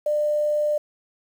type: tone with quantisation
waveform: sine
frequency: 597 Hz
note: D5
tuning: 28 cents sharp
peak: -19 dBFS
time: 0.06-0.78 s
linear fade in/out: 5 ms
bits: 8
effects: none